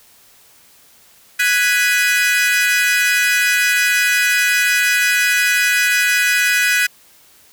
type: chord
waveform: 40% pulse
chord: G# minor seventh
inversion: third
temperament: equal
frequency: 1480 / 1661.2 / 1975.5 / 2489 Hz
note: F#6 / G#6 / B6 / D#7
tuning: 0 / 0 / 0 / 0 cents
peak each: -18 dBFS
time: 1.39-6.87 s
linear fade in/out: 10 ms
effects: white hiss -49 dBFS RMS until 7.52 s